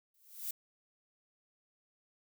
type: noise with exponential growth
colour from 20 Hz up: violet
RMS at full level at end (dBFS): -35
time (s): 0.14-0.51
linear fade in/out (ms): 5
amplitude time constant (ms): 80
effects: none